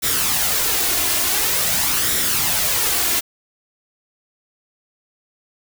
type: noise with flanger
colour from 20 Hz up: white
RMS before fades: -19 dBFS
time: 0.02-3.21 s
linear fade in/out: 20 ms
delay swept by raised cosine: 0.54 to 2.94 ms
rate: 0.47 Hz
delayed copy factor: +0.5
effects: none